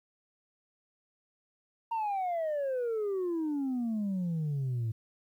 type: exponential sweep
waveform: sine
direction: down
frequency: 932.3 to 109.1 Hz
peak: -27 dBFS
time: 1.91-4.92 s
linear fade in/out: 10 ms
effects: tanh soft clip ceiling -28 dBFS + 11-bit